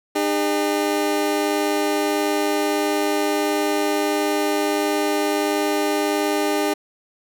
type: tone pair together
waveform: 25% pulse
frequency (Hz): 303.2 / 404.7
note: D#4 / G#4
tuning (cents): -45 / -45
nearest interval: perfect fourth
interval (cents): 500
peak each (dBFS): -18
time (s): 0.15-6.74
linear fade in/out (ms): 10
effects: none